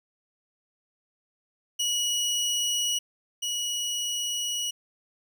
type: tone pair in turn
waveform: 25% pulse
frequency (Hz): 2918 / 2918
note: F#7 / F#7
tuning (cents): -25 / -25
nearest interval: unison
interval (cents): 0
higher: neither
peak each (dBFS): -21 / -24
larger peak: first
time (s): 1.79-2.99 / 3.42-4.71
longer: second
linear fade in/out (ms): 10
effects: none